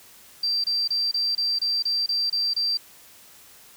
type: tone bursts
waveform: sine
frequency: 4699 Hz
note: D8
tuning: in tune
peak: -21 dBFS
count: 10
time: 0.43-2.773 s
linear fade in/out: 5 ms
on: 210 ms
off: 27 ms
effects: white hiss -50 dBFS RMS until 3.76 s